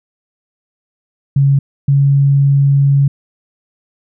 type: tone pair in turn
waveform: sine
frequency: 138.8 / 139.6 Hz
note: C#3 / C#3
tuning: +3 / +13 cents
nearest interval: unison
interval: 10 cents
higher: second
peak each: -7 dBFS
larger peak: neither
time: 1.36-1.59 / 1.88-3.08 s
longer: second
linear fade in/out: 5 ms
effects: none